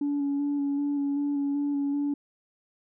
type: tone with vibrato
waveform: sine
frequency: 284.6 Hz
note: C#4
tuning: 46 cents sharp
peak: -23 dBFS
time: 0.01-2.14 s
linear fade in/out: 5 ms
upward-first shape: square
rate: 2.6 Hz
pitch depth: 16 cents each way
effects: tanh soft clip ceiling -22 dBFS